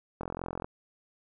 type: click train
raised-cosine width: 1 ms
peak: -21 dBFS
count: 20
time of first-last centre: 0.21-0.645 s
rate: 43.7 Hz
effects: none